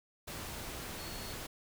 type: tone in noise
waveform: sine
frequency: 4365 Hz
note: C#8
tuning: 28 cents flat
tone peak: -50 dBFS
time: 0.98-1.34 s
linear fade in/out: 10 ms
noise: pink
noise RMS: -43 dBFS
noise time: 0.27-1.47 s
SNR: -10 dB
effects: none